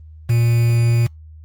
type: tone with quantisation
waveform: triangle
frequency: 117.6 Hz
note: A#2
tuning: 16 cents sharp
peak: -10 dBFS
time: 0.29-1.07 s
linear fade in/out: 10 ms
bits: 5
effects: added 78 Hz sine -37 dBFS peak until 1.44 s + Opus 24 kbps